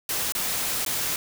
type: noise with dropouts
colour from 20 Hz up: white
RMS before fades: -27 dBFS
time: 0.09-1.16 s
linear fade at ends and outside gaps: 2 ms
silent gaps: 0.322-0.35 / 0.85-0.862 s
effects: none